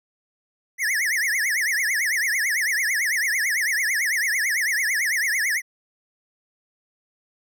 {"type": "tone with vibrato", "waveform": "square", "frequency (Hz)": 1923, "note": "B6", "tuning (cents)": -47, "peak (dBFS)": -21, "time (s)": [0.78, 5.62], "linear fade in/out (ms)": 50, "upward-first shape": "triangle", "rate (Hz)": 9, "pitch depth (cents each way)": 280, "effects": []}